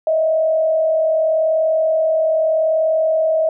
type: tone with frequency modulation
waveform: sine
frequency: 637 Hz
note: D#5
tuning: 41 cents sharp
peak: -13 dBFS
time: 0.07-3.49 s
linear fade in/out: 2 ms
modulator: 40.8 Hz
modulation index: 0.45
effects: none